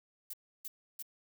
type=noise bursts; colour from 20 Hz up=violet; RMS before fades=-42 dBFS; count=3; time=0.3-1.025 s; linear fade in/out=5 ms; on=35 ms; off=310 ms; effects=none